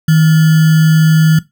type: tone with sample-and-hold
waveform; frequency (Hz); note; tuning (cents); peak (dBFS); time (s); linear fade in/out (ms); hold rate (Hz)
sine; 158.8; D#3; +36; -5; 0.08-1.39; 5; 1575
effects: noise-tail reverb RT60 0.2 s tail -18 dB re dry